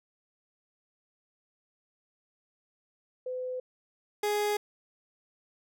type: tone pair in turn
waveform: sine / 30% pulse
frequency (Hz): 507 / 415.9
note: B4 / G#4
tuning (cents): +45 / +2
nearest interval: minor third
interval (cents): 343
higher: first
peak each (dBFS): -32 / -24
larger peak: second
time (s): 3.26-3.6 / 4.23-4.57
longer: neither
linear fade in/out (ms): 5
effects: none